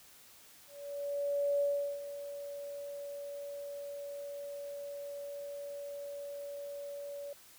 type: tone with ADSR envelope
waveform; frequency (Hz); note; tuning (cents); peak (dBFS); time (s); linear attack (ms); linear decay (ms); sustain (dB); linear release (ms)
sine; 570; C#5; +48; -27; 0.67-7.33; 940; 380; -13; 3
effects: white hiss -58 dBFS RMS until 7.58 s